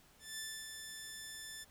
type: tone with ADSR envelope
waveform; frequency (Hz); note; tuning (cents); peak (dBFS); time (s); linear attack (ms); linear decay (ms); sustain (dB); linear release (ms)
10% pulse; 1760; A6; 0; -32; 0.19-1.65; 190; 280; -5; 24
effects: pink hiss -65 dBFS RMS until 1.7 s